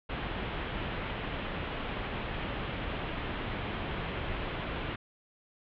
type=low-pass noise; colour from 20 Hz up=pink; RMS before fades=-36 dBFS; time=0.09-4.96 s; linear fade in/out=10 ms; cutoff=3400 Hz; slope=48 dB/octave; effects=none